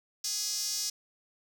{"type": "tone with high-pass filter", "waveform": "sawtooth", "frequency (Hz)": 415.3, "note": "G#4", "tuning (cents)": 0, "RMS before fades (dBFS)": -33, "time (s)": [0.24, 0.9], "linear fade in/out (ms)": 5, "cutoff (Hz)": 5500, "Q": 4.1, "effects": []}